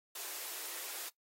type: high-pass noise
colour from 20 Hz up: white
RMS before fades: -43 dBFS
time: 0.15-1.09 s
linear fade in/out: 5 ms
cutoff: 310 Hz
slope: 96 dB/octave
effects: noise-tail reverb RT60 0.1 s tail -17 dB re dry + AAC 48 kbps